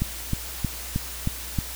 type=click train; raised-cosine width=5 ms; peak=-11 dBFS; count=6; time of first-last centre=0.02-1.587 s; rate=3.19 Hz; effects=added 60 Hz sine -39 dBFS peak until 1.75 s + white hiss -36 dBFS RMS until 1.75 s